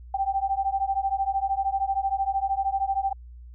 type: beating tone pair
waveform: sine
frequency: 775 / 788 Hz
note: G5 / G5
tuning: -20 / +9 cents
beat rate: 13 Hz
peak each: -26 dBFS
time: 0.14-3.13 s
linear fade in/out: 5 ms
effects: added 60 Hz sine -41 dBFS peak until 3.54 s